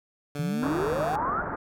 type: tone with pitch glide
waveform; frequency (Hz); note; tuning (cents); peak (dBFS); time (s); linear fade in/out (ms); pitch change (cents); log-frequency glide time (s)
15% pulse; 145.2 to 153.04; D3 to D#3; -19 to -28; -26; 0.35-1.16; 2; +91; 0.48-0.71
type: exponential sweep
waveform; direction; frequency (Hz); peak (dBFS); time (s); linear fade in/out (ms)
sine; up; 149 to 1480; -26; 0.39-1.42; 5
type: low-pass noise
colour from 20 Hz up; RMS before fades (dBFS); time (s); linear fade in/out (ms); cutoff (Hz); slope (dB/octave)
white; -32; 0.62-1.56; 10; 1500; 48
effects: none